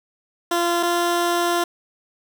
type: tone pair in turn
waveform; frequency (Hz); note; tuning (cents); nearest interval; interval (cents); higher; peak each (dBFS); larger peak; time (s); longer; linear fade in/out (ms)
15% pulse; 344.5 / 346.3; F4 / F4; -24 / -15; unison; 9; second; -12; neither; 0.51-0.83 / 0.83-1.64; second; 5
effects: none